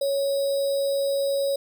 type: tone with sample-and-hold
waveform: sine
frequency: 554.4 Hz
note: C#5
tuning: in tune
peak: -21 dBFS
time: 0.01-1.56 s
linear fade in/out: 5 ms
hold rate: 4410 Hz
effects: none